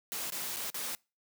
white noise with dropouts, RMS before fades -37 dBFS, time 0.12-0.95 s, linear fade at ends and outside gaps 0 ms, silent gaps 0.302-0.322 / 0.562-0.568 / 0.701-0.744 s, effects noise-tail reverb RT60 0.3 s tail -26 dB re dry + high-pass 150 Hz 12 dB/octave

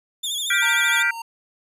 sawtooth tone with vibrato, 3460 Hz, A7, 30 cents flat, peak -21 dBFS, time 0.23-1.03 s, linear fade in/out 10 ms, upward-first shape sine, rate 13 Hz, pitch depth 88 cents each way
sine chord, G dominant seventh, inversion third, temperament just, 1411.2 / 1568 / 1960 / 2352 Hz, F6 / G6 / B6 / D7, +18 / 0 / -14 / +2 cents, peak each -23 dBFS, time 0.5-1.11 s, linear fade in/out 5 ms
square tone with tremolo, 919 Hz, A#5, 25 cents flat, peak -28 dBFS, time 0.62-1.22 s, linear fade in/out 5 ms, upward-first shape triangle, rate 3.6 Hz, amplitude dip 60%
effects resampled to 32000 Hz

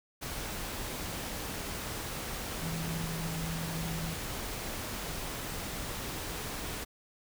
sine tone in noise, 163.6 Hz, E3, 13 cents flat, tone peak -35 dBFS, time 2.61-4.15 s, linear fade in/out 20 ms, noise pink, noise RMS -38 dBFS, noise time 0.21-6.85 s, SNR 0 dB, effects none

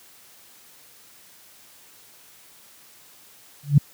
sine tone with exponential growth, 143.6 Hz, D3, 39 cents flat, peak -6 dBFS, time 3.63-3.78 s, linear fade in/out 5 ms, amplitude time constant 32 ms, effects white hiss -51 dBFS RMS until 3.93 s + high-pass 80 Hz 12 dB/octave

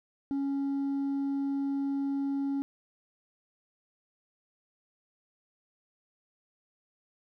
triangle tone with hard clipping, 277.2 Hz, C#4, in tune, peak -27 dBFS, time 0.31-2.62 s, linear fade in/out 0 ms, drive 1 dB, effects none

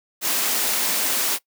white high-pass noise, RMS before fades -22 dBFS, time 0.21-1.39 s, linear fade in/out 50 ms, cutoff 190 Hz, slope 24 dB/octave, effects noise-tail reverb RT60 0.1 s tail -21 dB re dry

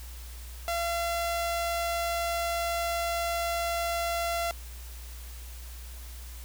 sawtooth tone, 682 Hz, F5, 41 cents flat, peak -24 dBFS, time 0.68-4.51 s, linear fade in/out 0 ms, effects added 60 Hz sine -40 dBFS peak until 6.44 s + white hiss -49 dBFS RMS until 6.44 s

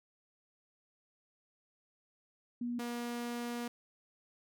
sine / sawtooth tone pair in turn, 240.8 / 239 Hz, B3 / A#3, -44 / +43 cents, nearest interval unison, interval 13 cents, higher first, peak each -34 / -33 dBFS, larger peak second, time 2.61-2.79 / 2.79-3.68 s, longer second, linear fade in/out 5 ms, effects none

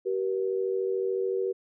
sine tone pair together, 384 / 477.7 Hz, G4 / A#4, -36 / +42 cents, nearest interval major third, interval 378 cents, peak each -27 / -30 dBFS, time 0.05-1.53 s, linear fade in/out 20 ms, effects none

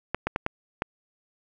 clicks, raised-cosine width 0.5 ms, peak -10 dBFS, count 5, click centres 0.146 / 0.27 / 0.361 / 0.464 / 0.821 s, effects none

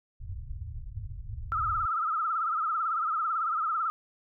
white low-pass noise, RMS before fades -38 dBFS, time 0.2-1.86 s, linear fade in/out 10 ms, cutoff 110 Hz, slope 48 dB/octave
sine tone with vibrato, 1295 Hz, E6, 31 cents flat, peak -26 dBFS, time 1.52-3.9 s, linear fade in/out 0 ms, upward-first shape triangle, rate 18 Hz, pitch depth 120 cents each way
effects none

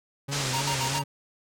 40% pulse tone with vibrato, 135.8 Hz, C#3, 35 cents flat, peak -30 dBFS, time 0.28-1.04 s, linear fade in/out 10 ms, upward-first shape sine, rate 3.2 Hz, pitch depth 92 cents each way
white low-pass noise, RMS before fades -31 dBFS, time 0.31-1 s, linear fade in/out 20 ms, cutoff 7400 Hz, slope 24 dB/octave
square tone bursts, 932.3 Hz, A#5, in tune, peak -29 dBFS, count 4, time 0.53-1.023 s, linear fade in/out 10 ms, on 85 ms, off 51 ms
effects none

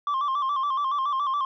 sine tone with vibrato, 1108.7 Hz, C#6, in tune, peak -20 dBFS, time 0.07-1.45 s, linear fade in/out 2 ms, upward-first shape square, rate 7.1 Hz, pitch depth 77 cents each way, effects tanh soft clip ceiling -22 dBFS

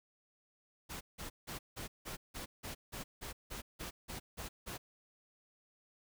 pink noise bursts, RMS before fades -44 dBFS, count 14, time 0.89-4.78 s, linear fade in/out 20 ms, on 120 ms, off 170 ms, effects none

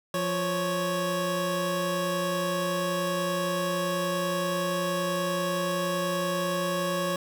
25% pulse tone pair together, 174.63 / 554.4 Hz, F3 / C#5, 0 / 0 cents, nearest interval octave + minor sixth, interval 2000 cents, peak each -27 / -24 dBFS, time 0.14-7.16 s, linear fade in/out 2 ms, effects none

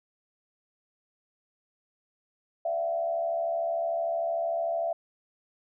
sine tone with frequency modulation, 672 Hz, E5, 33 cents sharp, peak -26 dBFS, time 2.65-4.93 s, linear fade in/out 5 ms, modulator 73.3 Hz, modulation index 0.66, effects none

